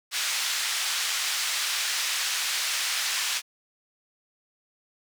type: band-pass noise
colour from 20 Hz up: white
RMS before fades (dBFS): -28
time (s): 0.11-3.42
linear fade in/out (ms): 50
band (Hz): 1400 to 6000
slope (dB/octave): 12
effects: none